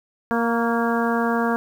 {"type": "harmonic tone with a mistuned harmonic", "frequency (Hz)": 233.1, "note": "A#3", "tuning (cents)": 0, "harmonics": [1, 2, 3, 4, 5, 6, 7], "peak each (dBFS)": [-22, -25, -27, -28, -29, -30, -30], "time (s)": [0.31, 1.56], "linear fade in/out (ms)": 0, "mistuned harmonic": 5, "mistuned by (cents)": -32, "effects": ["8-bit"]}